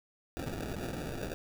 blue noise with sample-and-hold, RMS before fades -38 dBFS, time 0.37-1.34 s, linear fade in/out 0 ms, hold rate 1050 Hz, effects none

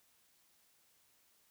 silence, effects white hiss -71 dBFS RMS until 1.5 s

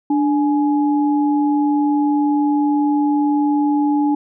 sine tone pair together, 293.7 / 839.4 Hz, D4 / G#5, 0 / +18 cents, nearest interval octave + tritone, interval 1818 cents, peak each -14 / -22 dBFS, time 0.1-4.15 s, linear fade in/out 5 ms, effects none

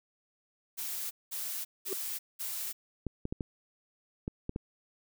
blue noise bursts, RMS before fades -37 dBFS, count 4, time 0.77-2.73 s, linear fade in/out 20 ms, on 340 ms, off 200 ms
triangle tone with exponential growth, 388.1 Hz, G4, 17 cents flat, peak -27 dBFS, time 1.85-1.93 s, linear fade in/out 2 ms, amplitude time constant 16 ms
clicks, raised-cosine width 3 ms, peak -21 dBFS, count 7, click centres 3.067 / 3.254 / 3.325 / 3.408 / 4.279 / 4.494 / 4.561 s
effects none

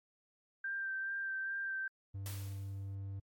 sine tone with vibrato, 1573 Hz, G6, 6 cents sharp, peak -36 dBFS, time 0.64-1.88 s, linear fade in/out 5 ms, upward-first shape sine, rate 2.4 Hz, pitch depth 18 cents each way
triangle tone, 98 Hz, G2, in tune, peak -38 dBFS, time 2.14-3.2 s, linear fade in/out 10 ms
white noise with exponential decay, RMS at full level -45 dBFS, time 2.26-2.95 s, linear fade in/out 0 ms, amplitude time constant 150 ms
effects AAC 64 kbps

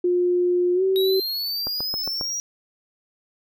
sine tone with pitch glide, 356 to 381.6 Hz, F4 to G4, +33 to -47 cents, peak -17 dBFS, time 0.04-1.2 s, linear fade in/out 5 ms, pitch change +120 cents, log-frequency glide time 0.74-0.83 s
square linear sweep, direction up, 3804 to 5760 Hz, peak -25 dBFS, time 0.96-2.4 s, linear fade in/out 0 ms
click train, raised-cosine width 1 ms, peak -18 dBFS, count 5, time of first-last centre 1.67-2.211 s, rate 7.39 Hz
effects none

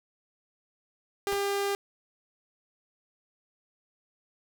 sawtooth tone, 400 Hz, G4, 35 cents sharp, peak -23 dBFS, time 1.27-1.75 s, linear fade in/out 0 ms
pink noise with exponential decay, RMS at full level -33 dBFS, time 1.32-1.41 s, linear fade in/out 1 ms, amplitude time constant 19 ms
effects none

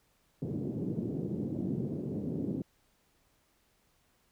pink band-pass noise, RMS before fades -35 dBFS, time 0.42-2.62 s, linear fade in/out 2 ms, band 130 to 370 Hz, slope 24 dB/octave, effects pink hiss -71 dBFS RMS until 4.31 s

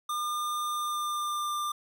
square tone with pitch glide, 1205 to 1192.5 Hz, D6 to D6, +44 to +26 cents, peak -30 dBFS, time 0.09-1.72 s, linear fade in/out 5 ms, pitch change -18 cents, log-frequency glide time 0.67-1.56 s, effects none

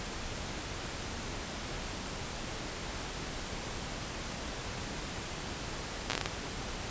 slowing click train, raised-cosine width 0.2 ms, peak -13 dBFS, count 8, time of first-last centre 6.1-6.259 s, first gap 8 ms, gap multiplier 1.34, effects pink hiss -39 dBFS RMS until 6.9 s + resampled to 16000 Hz

